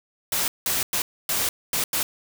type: noise bursts at uneven times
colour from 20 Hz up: white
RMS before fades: -24 dBFS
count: 6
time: 0.32-0.48 / 0.66-0.83 / 0.93-1.02 / 1.29-1.49 / 1.73-1.84 / 1.93-2.03 s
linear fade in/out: 2 ms
effects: none